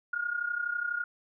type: tone with amplitude modulation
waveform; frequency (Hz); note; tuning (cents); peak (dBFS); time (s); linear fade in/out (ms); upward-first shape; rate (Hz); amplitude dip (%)
sine; 1426; F6; +36; -26; 0.13-1.04; 5; sine; 32.1; 75
effects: none